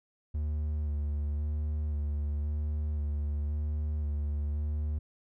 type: tone with vibrato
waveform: triangle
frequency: 74.2 Hz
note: D2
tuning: 18 cents sharp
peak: -27 dBFS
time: 0.34-4.99 s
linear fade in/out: 10 ms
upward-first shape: square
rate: 0.95 Hz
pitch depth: 21 cents each way
effects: none